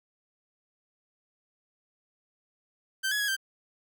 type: tone with pitch steps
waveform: sawtooth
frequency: 1555 / 1684 / 1663 / 1567 Hz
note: G6 / G#6 / G#6 / G6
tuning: -14 / +24 / +2 / -1 cents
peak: -23 dBFS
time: 3.03-3.366 s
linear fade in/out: 20 ms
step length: 84 ms
effects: none